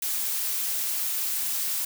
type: noise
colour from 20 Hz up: blue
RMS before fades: -28 dBFS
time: 0.02-1.85 s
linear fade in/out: 5 ms
effects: none